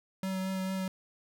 square tone with vibrato, 189.3 Hz, F#3, 40 cents sharp, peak -32 dBFS, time 0.23-0.88 s, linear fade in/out 2 ms, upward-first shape triangle, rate 4.5 Hz, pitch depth 15 cents each way, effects none

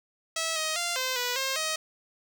5% pulse tone with pitch steps, 650 / 629 / 694 / 516 / 491 / 533 / 630 Hz, E5 / D#5 / F5 / C5 / B4 / C5 / D#5, -24 / +19 / -11 / -24 / -10 / +32 / +21 cents, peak -16 dBFS, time 0.36-1.76 s, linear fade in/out 5 ms, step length 200 ms, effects none

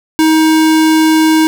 square tone, 316.2 Hz, D#4, 28 cents sharp, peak -7 dBFS, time 0.19-1.47 s, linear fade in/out 0 ms, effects none

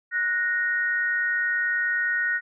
sine tone pair together, 1469.9 / 1864.7 Hz, F#6 / A#6, -12 / 0 cents, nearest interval major third, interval 412 cents, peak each -25 / -24 dBFS, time 0.11-2.41 s, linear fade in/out 50 ms, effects none

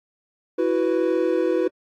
triangle chord, E suspended second, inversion none, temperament just, 329.6 / 370.8 / 494.4 Hz, E4 / F#4 / B4, 0 / +4 / +2 cents, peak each -21 dBFS, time 0.58-1.68 s, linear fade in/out 10 ms, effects AAC 32 kbps

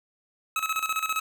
25% pulse tone with tremolo, 1287 Hz, E6, 42 cents flat, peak -20 dBFS, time 0.56-1.2 s, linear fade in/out 2 ms, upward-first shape square, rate 15 Hz, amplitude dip 70%, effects none

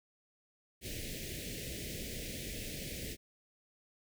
pink band-stop noise, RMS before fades -42 dBFS, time 0.81-3.17 s, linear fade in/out 50 ms, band 590 to 1900 Hz, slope 48 dB/octave, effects none

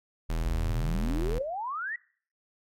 square tone, 40.81 Hz, E1, 17 cents flat, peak -28 dBFS, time 0.29-1.39 s, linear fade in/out 10 ms
sine exponential sweep, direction up, 51.1 to 1975.5 Hz, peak -31 dBFS, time 0.41-1.96 s, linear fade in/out 5 ms
effects noise-tail reverb RT60 0.5 s tail -23 dB re dry + AAC 64 kbps

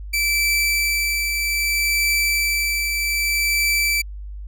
sawtooth tone with tremolo, 2324 Hz, D7, 19 cents flat, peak -13 dBFS, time 0.13-4.02 s, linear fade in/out 10 ms, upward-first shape triangle, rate 0.63 Hz, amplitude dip 40%, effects added 50 Hz sine -30 dBFS peak until 4.47 s

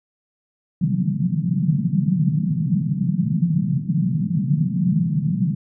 white band-pass noise, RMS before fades -20 dBFS, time 0.81-5.55 s, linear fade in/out 5 ms, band 140 to 190 Hz, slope 48 dB/octave, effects none

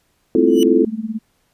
sine chord, F major seventh, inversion second, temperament just, 261.9 / 327.4 / 349.2 / 436.5 Hz, C4 / E4 / F4 / A4, +2 / -12 / 0 / -14 cents, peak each -16 dBFS, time 0.35-0.85 s, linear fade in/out 2 ms
sine tone with tremolo, 220 Hz, A3, in tune, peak -18 dBFS, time 0.37-1.19 s, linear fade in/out 5 ms, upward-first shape sine, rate 18 Hz, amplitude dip 85%
sawtooth tone with exponential growth, 2960 Hz, F#7, in tune, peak -18 dBFS, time 0.47-0.63 s, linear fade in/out 0 ms, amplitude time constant 34 ms
effects pink hiss -63 dBFS RMS until 1.53 s + resampled to 32000 Hz

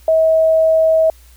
sine tone, 642 Hz, E5, 46 cents flat, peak -9 dBFS, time 0.08-1.1 s, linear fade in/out 2 ms, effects added 60 Hz sine -42 dBFS peak until 1.36 s + white hiss -50 dBFS RMS until 1.36 s

